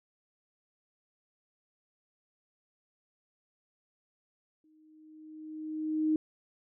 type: tone with exponential growth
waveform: sine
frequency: 311 Hz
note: D#4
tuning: 1 cent flat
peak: -23 dBFS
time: 4.64-6.16 s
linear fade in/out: 2 ms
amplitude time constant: 330 ms
effects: none